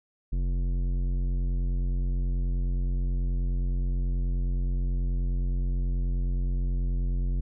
sine tone with tanh clipping, 44.72 Hz, F1, 42 cents sharp, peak -26 dBFS, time 0.32-7.41 s, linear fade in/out 10 ms, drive 13 dB, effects none

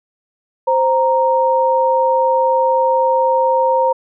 sine tone pair together, 523 / 931.9 Hz, C5 / A#5, -1 / -1 cents, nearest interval minor seventh, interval 1000 cents, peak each -14 dBFS, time 0.67-3.93 s, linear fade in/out 10 ms, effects none

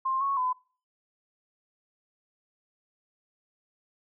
sine tone with pitch steps, 1056 / 1104 / 1011 Hz, C6 / C#6 / B5, +16 / -7 / +40 cents, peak -25 dBFS, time 0.05-0.53 s, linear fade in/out 10 ms, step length 160 ms, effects noise-tail reverb RT60 0.4 s tail -22 dB re dry

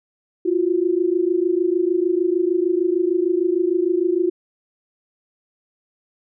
sine tone pair together, 340.6 / 367.2 Hz, F4 / F#4, -43 / -13 cents, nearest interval minor second, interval 130 cents, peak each -19 dBFS, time 0.45-4.3 s, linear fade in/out 10 ms, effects none

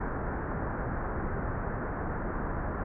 pink low-pass noise, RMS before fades -33 dBFS, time 0-2.84 s, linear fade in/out 10 ms, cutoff 1700 Hz, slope 48 dB/octave, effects none

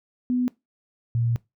sine tone pair in turn, 248.6 / 117.32 Hz, B3 / A#2, +12 / +12 cents, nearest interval octave + minor second, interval 1300 cents, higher first, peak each -20 dBFS, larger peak neither, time 0.3-0.48 / 1.15-1.36 s, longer second, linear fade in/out 0 ms, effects noise-tail reverb RT60 0.2 s tail -21 dB re dry

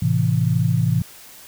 sine chord, A minor, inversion none, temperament just, 110 / 132 / 165 Hz, A2 / C3 / E3, 0 / +16 / +2 cents, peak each -20 dBFS, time 0.02-1.02 s, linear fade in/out 5 ms, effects white hiss -43 dBFS RMS until 1.47 s

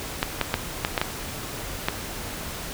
clicks, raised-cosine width 0.3 ms, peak -5 dBFS, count 7, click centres 0.229 / 0.413 / 0.541 / 0.849 / 0.978 / 1.015 / 1.885 s, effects pink hiss -34 dBFS RMS until 2.73 s

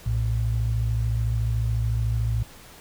sine tone pair together, 59.62 / 113.4 Hz, A#1 / A#2, +40 / -47 cents, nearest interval major seventh, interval 1113 cents, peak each -25 / -23 dBFS, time 0.06-2.43 s, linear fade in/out 5 ms, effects pink hiss -47 dBFS RMS until 2.8 s

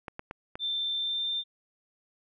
clicks, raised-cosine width 0.5 ms, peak -22 dBFS, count 4, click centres 0.082 / 0.194 / 0.311 / 0.555 s
sine tone with pitch glide, 3562 to 3587 Hz, A7 to A7, +21 to +33 cents, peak -28 dBFS, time 0.59-1.44 s, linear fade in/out 50 ms, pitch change +12 cents, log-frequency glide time 0.95-1.24 s
effects none

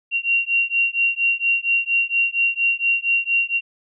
sine beating tone pair, 2753 / 2757.3 Hz, F7 / F7, -25 / -23 cents, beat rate 4.3 Hz, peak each -20 dBFS, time 0.11-3.61 s, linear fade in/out 50 ms, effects none

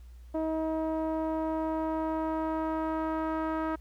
sawtooth tone with low-pass filter sweep, 317.8 Hz, D#4, 37 cents sharp, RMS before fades -31 dBFS, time 0.34-3.76 s, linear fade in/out 10 ms, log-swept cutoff 730 to 1300 Hz, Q 2, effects added 60 Hz sine -46 dBFS peak until 3.8 s + pink hiss -67 dBFS RMS until 3.8 s

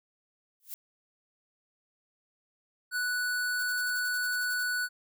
violet noise with exponential growth, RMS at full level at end -35 dBFS, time 0.6-0.74 s, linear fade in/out 0 ms, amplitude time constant 29 ms
square tone, 1480 Hz, F#6, in tune, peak -29 dBFS, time 2.91-4.89 s, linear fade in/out 50 ms
violet noise bursts, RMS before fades -43 dBFS, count 12, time 3.59-4.634 s, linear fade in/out 5 ms, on 43 ms, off 48 ms
effects none

